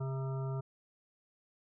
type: harmonic tone with a mistuned harmonic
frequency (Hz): 134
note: C3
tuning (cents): +42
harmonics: 1 / 3 / 5 / 7 / 9 / 10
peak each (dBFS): -34 / -44 / -48 / -51 / -53 / -54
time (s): 0-0.61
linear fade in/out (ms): 10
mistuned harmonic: 5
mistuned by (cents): -28
effects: none